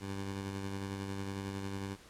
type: tone with tremolo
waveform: 15% pulse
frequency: 98 Hz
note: G2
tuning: in tune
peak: -30 dBFS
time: 0-1.97 s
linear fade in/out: 50 ms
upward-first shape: sine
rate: 11 Hz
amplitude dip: 30%
effects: pink hiss -57 dBFS RMS until 2.09 s + low-pass 10000 Hz 12 dB/octave